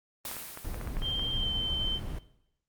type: noise with exponential decay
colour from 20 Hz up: white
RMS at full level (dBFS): -36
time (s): 0.25-1.59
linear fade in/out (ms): 2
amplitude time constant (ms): 290
type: clicks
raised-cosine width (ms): 0.5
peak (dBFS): -26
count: 10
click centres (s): 0.253 / 0.314 / 0.367 / 0.574 / 0.744 / 0.813 / 0.874 / 0.969 / 1.021 / 1.195
type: noise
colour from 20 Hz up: brown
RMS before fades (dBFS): -35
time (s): 0.64-2.19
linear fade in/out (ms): 5
type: tone with pitch glide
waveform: sine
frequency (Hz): 3158 to 3098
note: G7 to G7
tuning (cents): +12 to -21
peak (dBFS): -29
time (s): 1.01-2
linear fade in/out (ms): 50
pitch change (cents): -33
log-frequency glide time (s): 1.38-1.48
effects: noise-tail reverb RT60 0.8 s tail -17 dB re dry + Opus 32 kbps